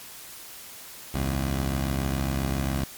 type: beating tone pair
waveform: 15% pulse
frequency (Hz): 67.3 / 80.3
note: C2 / E2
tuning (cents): +49 / -45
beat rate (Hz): 13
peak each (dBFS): -19 / -27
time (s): 1.14-2.84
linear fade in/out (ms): 5
effects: white hiss -43 dBFS RMS until 2.97 s + MP3 96 kbps